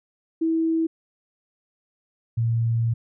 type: tone pair in turn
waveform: sine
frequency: 325.2 / 115.37 Hz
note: E4 / A#2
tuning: -23 / -17 cents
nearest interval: octave + tritone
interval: 1794 cents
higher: first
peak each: -19 dBFS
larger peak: neither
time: 0.41-0.87 / 2.37-2.94 s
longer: second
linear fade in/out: 10 ms
effects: none